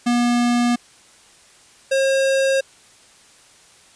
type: tone pair in turn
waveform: square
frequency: 240.7 / 538.3 Hz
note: B3 / C5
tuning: -44 / +49 cents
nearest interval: octave + major second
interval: 1393 cents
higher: second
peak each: -16 dBFS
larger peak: neither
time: 0.06-0.76 / 1.91-2.61 s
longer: neither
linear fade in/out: 10 ms
effects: white hiss -50 dBFS RMS until 3.95 s + resampled to 22050 Hz